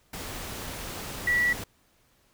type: tone in noise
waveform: sine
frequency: 1946 Hz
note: B6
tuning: 26 cents flat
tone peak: -21 dBFS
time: 1.27-1.53 s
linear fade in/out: 5 ms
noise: pink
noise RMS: -37 dBFS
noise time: 0.13-1.64 s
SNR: +13 dB
effects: pink hiss -65 dBFS RMS until 2.33 s